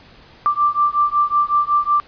sine beating tone pair, 1174.7 / 1180.1 Hz, D6 / D6, 0 / +8 cents, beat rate 5.4 Hz, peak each -17 dBFS, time 0.46-2 s, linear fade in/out 0 ms, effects pink hiss -46 dBFS RMS until 2.07 s + resampled to 11025 Hz

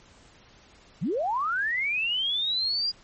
sine linear sweep, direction up, 120 to 4888 Hz, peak -24 dBFS, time 1.01-2.92 s, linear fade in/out 20 ms, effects pink hiss -55 dBFS RMS until 3.03 s + MP3 32 kbps

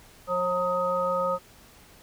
harmonic tone with a mistuned harmonic, 179.4 Hz, F3, 47 cents sharp, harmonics 1 / 3 / 5 / 7, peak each -38 / -26 / -34 / -27 dBFS, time 0.27-1.39 s, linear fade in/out 50 ms, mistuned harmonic 5, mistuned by +37 cents, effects pink hiss -53 dBFS RMS until 2.02 s

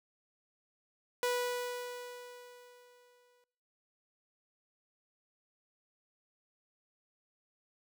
sawtooth tone with exponential decay, 491 Hz, B4, 10 cents flat, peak -25 dBFS, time 1.23-3.44 s, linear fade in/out 1 ms, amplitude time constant 480 ms, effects noise-tail reverb RT60 0.9 s tail -26 dB re dry

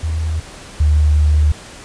sine tone pair in turn, 79.7 / 75.23 Hz, D#2 / D2, +42 / +42 cents, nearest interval minor second, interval 100 cents, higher first, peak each -16 / -9 dBFS, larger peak second, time 0.03-0.4 / 0.8-1.52 s, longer second, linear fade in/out 5 ms, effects pink hiss -36 dBFS RMS until 1.84 s + resampled to 22050 Hz

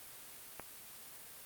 click, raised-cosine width 0.5 ms, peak -27 dBFS, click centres 0.597 s, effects white hiss -52 dBFS RMS until 1.45 s + Opus 32 kbps

